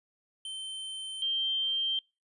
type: tone pair in turn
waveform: square / sine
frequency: 3100 / 3149 Hz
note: G7 / G7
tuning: -20 / +7 cents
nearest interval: unison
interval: 27 cents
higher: second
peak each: -37 / -27 dBFS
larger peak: second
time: 0.45-1.22 / 1.22-1.99 s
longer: neither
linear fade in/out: 2 ms
effects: noise-tail reverb RT60 0.3 s tail -25 dB re dry + resampled to 24000 Hz